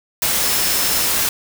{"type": "tone in noise", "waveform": "sine", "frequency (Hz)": 5270, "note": "E8", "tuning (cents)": -1, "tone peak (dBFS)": -26, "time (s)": [0.43, 1.06], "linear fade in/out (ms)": 2, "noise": "white", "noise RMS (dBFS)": -18, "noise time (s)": [0.22, 1.29], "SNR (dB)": -11, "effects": []}